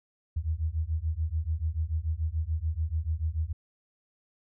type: beating tone pair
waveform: sine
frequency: 76.4 / 83.3 Hz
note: D#2 / E2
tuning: -31 / +19 cents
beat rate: 6.9 Hz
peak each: -30 dBFS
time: 0.36-3.53 s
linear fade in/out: 10 ms
effects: none